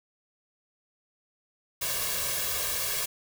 white noise with comb filter, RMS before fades -30 dBFS, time 1.81-3.06 s, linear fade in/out 10 ms, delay 1.8 ms, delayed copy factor +0.8, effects none

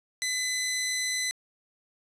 15% pulse tone, 2013 Hz, B6, 33 cents sharp, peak -21 dBFS, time 0.22-1.31 s, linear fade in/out 0 ms, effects resampled to 32000 Hz

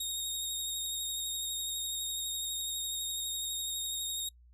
20% pulse tone with vibrato, 3729 Hz, A#7, in tune, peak -28 dBFS, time 0-4.29 s, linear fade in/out 5 ms, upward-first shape sine, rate 12 Hz, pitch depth 23 cents each way, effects noise-tail reverb RT60 0.1 s tail -26 dB re dry + added 60 Hz sine -56 dBFS peak until 4.53 s

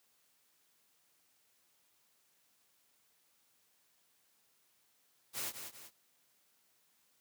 white noise with echo, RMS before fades -39 dBFS, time 5.33-5.53 s, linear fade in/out 50 ms, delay 190 ms, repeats 2, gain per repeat -7 dB, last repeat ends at 5.91 s, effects white hiss -73 dBFS RMS until 7.2 s + high-pass 100 Hz 12 dB/octave

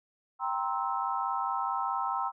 sine chord, C dominant seventh, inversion second, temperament just, 784.9 / 941.9 / 1046.5 / 1308.1 Hz, G5 / Bb5 / C6 / E6, +2 / +18 / 0 / -14 cents, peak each -34 dBFS, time 0.39-2.32 s, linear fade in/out 50 ms, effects none

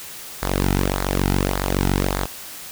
sawtooth tone with flanger, 47.13 Hz, F#1, 33 cents sharp, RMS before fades -21 dBFS, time 0.42-2.26 s, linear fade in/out 10 ms, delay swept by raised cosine 0.33 to 1.83 ms, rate 1.7 Hz, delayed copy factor -0.65, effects white hiss -36 dBFS RMS until 2.71 s

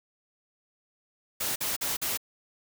white noise bursts, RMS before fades -30 dBFS, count 4, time 1.4-2.175 s, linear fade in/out 10 ms, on 160 ms, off 45 ms, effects none

